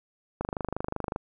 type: click train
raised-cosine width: 1 ms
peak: -16 dBFS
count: 20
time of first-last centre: 0.41-1.161 s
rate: 25.3 Hz
effects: none